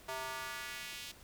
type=tone with high-pass filter sweep; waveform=square; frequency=130.81 Hz; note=C3; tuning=in tune; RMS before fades=-43 dBFS; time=0.08-1.12 s; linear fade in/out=10 ms; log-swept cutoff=720 to 3300 Hz; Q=1.4; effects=pink hiss -58 dBFS RMS until 1.23 s